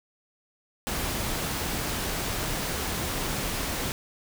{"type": "noise", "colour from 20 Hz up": "pink", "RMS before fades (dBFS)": -30, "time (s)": [0.87, 3.92], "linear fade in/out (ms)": 0, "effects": []}